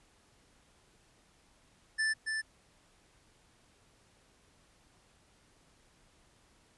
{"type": "tone with echo", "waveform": "square", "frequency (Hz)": 1760, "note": "A6", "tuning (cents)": 0, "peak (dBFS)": -29, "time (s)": [1.98, 2.14], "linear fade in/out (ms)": 20, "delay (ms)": 280, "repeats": 1, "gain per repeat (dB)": -4, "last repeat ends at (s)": 2.42, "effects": ["pink hiss -66 dBFS RMS until 6.77 s", "resampled to 24000 Hz"]}